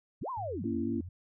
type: linear two-way sweep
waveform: sine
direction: up then down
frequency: 35.33 to 1082 to 127.7 Hz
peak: -34 dBFS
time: 0.21-0.64 s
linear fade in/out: 10 ms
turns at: 0.3 s
type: tone with vibrato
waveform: sine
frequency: 94.9 Hz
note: F#2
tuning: 44 cents sharp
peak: -40 dBFS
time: 0.37-1.09 s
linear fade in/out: 5 ms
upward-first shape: sine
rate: 4.2 Hz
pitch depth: 190 cents each way
type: chord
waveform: sine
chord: A# diminished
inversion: none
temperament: just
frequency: 233.1 / 279.7 / 335.6 Hz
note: A#3 / C#4 / E4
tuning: 0 / +16 / +31 cents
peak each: -33 / -35 / -35 dBFS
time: 0.64-1.01 s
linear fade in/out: 5 ms
effects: none